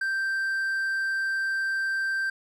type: tone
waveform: triangle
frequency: 1568 Hz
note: G6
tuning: in tune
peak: -23 dBFS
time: 0.01-2.3 s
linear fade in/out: 5 ms
effects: none